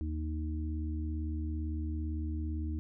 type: harmonic tone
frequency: 77.78 Hz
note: D#2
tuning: in tune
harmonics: 1 / 3 / 4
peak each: -33 / -44 / -41 dBFS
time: 0.01-2.79 s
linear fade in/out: 0 ms
effects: none